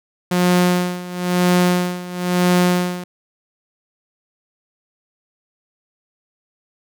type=tone with tremolo; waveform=sawtooth; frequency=178.9 Hz; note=F3; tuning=42 cents sharp; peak=-8 dBFS; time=0.31-3.04 s; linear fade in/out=5 ms; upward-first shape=sine; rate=1 Hz; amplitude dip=85%; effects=none